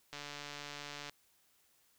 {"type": "click train", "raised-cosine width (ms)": 0.2, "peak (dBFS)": -27, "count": 141, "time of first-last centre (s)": [0.13, 1.096], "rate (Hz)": 145, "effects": ["white hiss -71 dBFS RMS until 1.98 s"]}